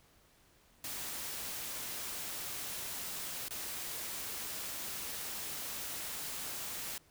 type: noise with dropouts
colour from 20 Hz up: white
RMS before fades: -41 dBFS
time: 0.84-6.98 s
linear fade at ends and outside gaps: 2 ms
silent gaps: 3.484-3.507 s
effects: pink hiss -66 dBFS RMS until 7.1 s